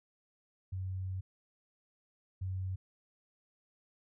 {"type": "tone pair in turn", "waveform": "sine", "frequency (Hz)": [93.8, 93.8], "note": ["F#2", "F#2"], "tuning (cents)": [24, 24], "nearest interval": "unison", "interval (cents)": 0, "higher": "neither", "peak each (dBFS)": [-35, -34], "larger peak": "second", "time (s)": [[0.72, 1.21], [2.41, 2.76]], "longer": "first", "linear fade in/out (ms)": 10, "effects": []}